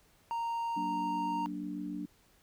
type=tone; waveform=triangle; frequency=928 Hz; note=A#5; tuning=8 cents flat; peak=-30 dBFS; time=0.31-1.46 s; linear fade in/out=0 ms
type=chord; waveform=sine; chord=Gb augmented; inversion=none; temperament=equal with one note detuned; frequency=186.71 / 233.1 / 293.7 Hz; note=Gb3 / Bb3 / D4; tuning=+16 / 0 / 0 cents; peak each=-41 / -43 / -38 dBFS; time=0.76-2.06 s; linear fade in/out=10 ms
effects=pink hiss -66 dBFS RMS until 2.42 s